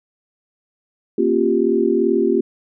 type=chord; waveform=sine; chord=G half-diminished seventh; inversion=first; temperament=equal with one note detuned; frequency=233.1 / 271.5 / 349.2 / 392 Hz; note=Bb3 / Db4 / F4 / G4; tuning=0 / -36 / 0 / 0 cents; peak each=-21 / -22 / -18 / -18 dBFS; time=1.18-2.41 s; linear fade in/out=5 ms; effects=none